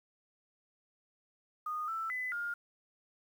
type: tone with pitch steps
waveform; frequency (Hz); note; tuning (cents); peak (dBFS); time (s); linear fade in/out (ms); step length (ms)
sine; 1232 / 1327 / 2008 / 1414; D#6 / E6 / B6 / F6; -17 / +11 / +28 / +21; -34; 1.66-2.54; 5; 220
effects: 10-bit